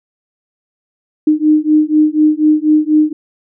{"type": "beating tone pair", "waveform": "sine", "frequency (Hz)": [304.1, 308.2], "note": ["D#4", "D#4"], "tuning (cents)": [-40, -16], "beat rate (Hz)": 4.1, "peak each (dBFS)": -11, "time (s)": [1.27, 3.13], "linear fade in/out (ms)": 5, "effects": []}